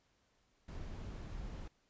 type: noise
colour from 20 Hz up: brown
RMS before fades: -45 dBFS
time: 0.68-1.68 s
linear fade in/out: 5 ms
effects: pink hiss -75 dBFS RMS until 1.89 s + resampled to 16000 Hz